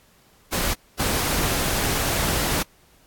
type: noise bursts at uneven times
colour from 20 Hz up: pink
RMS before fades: -23 dBFS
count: 2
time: 0.52-0.74 / 0.99-2.63 s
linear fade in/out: 10 ms
effects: pink hiss -57 dBFS RMS until 3.06 s + AAC 64 kbps